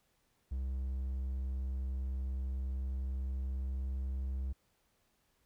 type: tone with pitch glide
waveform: triangle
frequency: 65.41 to 65.98 Hz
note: C2 to C2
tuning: 0 to +15 cents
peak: -32 dBFS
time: 0.51-4.53 s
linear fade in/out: 10 ms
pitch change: +15 cents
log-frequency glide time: 2.41-4.26 s
effects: pink hiss -75 dBFS RMS until 5.45 s